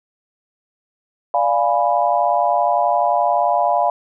sine chord, D diminished seventh, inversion none, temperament equal, 587.3 / 698.5 / 830.6 / 987.8 Hz, D5 / F5 / Ab5 / Cb6, 0 / 0 / 0 / 0 cents, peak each -21 / -17 / -20 / -21 dBFS, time 1.34-3.9 s, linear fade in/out 2 ms, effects none

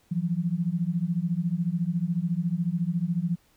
sine beating tone pair, 165.3 / 179.3 Hz, E3 / F3, +5 / +46 cents, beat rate 14 Hz, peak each -27 dBFS, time 0.11-3.36 s, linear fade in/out 10 ms, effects pink hiss -64 dBFS RMS until 3.56 s

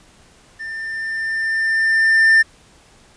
triangle tone with level ramp, 1792 Hz, A6, 31 cents sharp, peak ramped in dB -25 to -6 dBFS, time 0.59-2.43 s, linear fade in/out 20 ms, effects pink hiss -50 dBFS RMS until 3.16 s + resampled to 22050 Hz

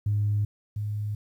sine tone pair in turn, 103.83 / 104.85 Hz, G#2 / G#2, 0 / +17 cents, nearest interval unison, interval 17 cents, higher second, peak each -21 / -27 dBFS, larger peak first, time 0.06-0.45 / 0.76-1.15 s, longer neither, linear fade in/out 5 ms, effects tanh soft clip ceiling -17 dBFS + 10-bit

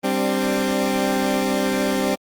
20% pulse chord, G suspended fourth, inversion none, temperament equal with one note detuned, 196 / 261.6 / 295.9 Hz, G3 / C4 / D4, 0 / 0 / +13 cents, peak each -18 / -17 / -22 dBFS, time 0.03-2.16 s, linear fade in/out 20 ms, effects Opus 24 kbps

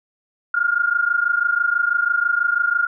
sine tone pair together, 1400 / 1426.1 Hz, F6 / F6, +4 / +36 cents, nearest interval unison, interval 32 cents, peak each -19 dBFS, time 0.54-2.87 s, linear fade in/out 5 ms, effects none

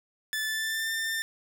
sawtooth tone with pitch glide, 1747 to 1795.1 Hz, A6 to A6, -13 to +34 cents, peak -25 dBFS, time 0.33-1.22 s, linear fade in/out 0 ms, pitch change +47 cents, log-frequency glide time 0.45-0.91 s, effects none

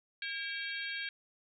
harmonic tone with a mistuned harmonic, 541 Hz, C#5, 42 cents flat, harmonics 3 / 4 / 5 / 6 / 7 / 8, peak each -40 / -41 / -48 / -44 / -49 / -47 dBFS, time 0.22-1.09 s, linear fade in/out 2 ms, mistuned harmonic 4, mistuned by +110 cents, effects none

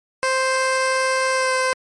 15% pulse tone with pitch glide, 523.3 to 517.6 Hz, C5 to C5, 0 to -19 cents, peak -11 dBFS, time 0.23-1.73 s, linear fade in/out 0 ms, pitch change -19 cents, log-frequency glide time 1.32-1.53 s, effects MP3 48 kbps

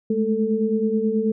sine tone cluster, 210.4 / 219.7 / 443.1 Hz, G#3 / A3 / A4, +23 / -2 / +12 cents, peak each -23 / -24 / -22 dBFS, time 0.1-1.32 s, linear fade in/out 5 ms, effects none

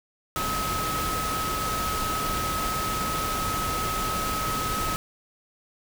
sine tone in noise, 1280 Hz, D#6, 49 cents sharp, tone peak -28 dBFS, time 0.36-4.96 s, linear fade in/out 0 ms, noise pink, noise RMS -30 dBFS, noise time 0.36-4.96 s, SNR -1 dB, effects none

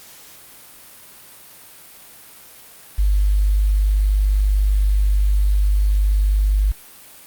sine tone with quantisation, 50.2 Hz, G1, 42 cents sharp, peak -13 dBFS, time 2.98-6.72 s, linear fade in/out 10 ms, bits 7, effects white hiss -43 dBFS RMS until 7.26 s + Opus 48 kbps

